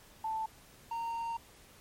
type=tone pair in turn; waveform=sine / triangle; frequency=882 / 922.7 Hz; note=A5 / A#5; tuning=+4 / -18 cents; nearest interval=minor second; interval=78 cents; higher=second; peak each=-32 / -32 dBFS; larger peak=neither; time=0.24-0.46 / 0.91-1.37 s; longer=second; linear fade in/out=5 ms; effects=pink hiss -58 dBFS RMS until 1.8 s + MP3 64 kbps